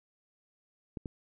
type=clicks; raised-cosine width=3 ms; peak=-25 dBFS; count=2; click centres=0.972 / 1.058 s; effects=none